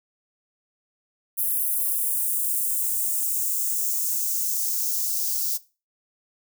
violet noise with high-pass filter sweep, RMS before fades -25 dBFS, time 1.37-5.58 s, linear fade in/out 20 ms, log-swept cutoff 11000 to 5000 Hz, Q 2, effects noise-tail reverb RT60 0.3 s tail -18 dB re dry

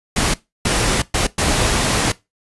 pink noise bursts at uneven times, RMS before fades -17 dBFS, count 4, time 0.16-0.34 / 0.65-1.02 / 1.14-1.27 / 1.38-2.12 s, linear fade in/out 5 ms, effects noise-tail reverb RT60 0.2 s tail -19 dB re dry + resampled to 24000 Hz

